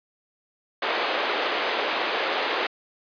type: band-pass noise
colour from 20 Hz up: pink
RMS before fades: -26 dBFS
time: 0.82-2.67 s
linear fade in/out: 5 ms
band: 390 to 3800 Hz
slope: 24 dB/octave
effects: resampled to 11025 Hz